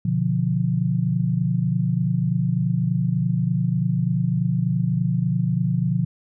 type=chord; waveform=sine; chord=B diminished; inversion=none; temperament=equal with one note detuned; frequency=123.47 / 146.83 / 175.42 Hz; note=B2 / D3 / F3; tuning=0 / 0 / +8 cents; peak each=-23 / -24 / -22 dBFS; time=0.05-6.05 s; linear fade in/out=5 ms; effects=none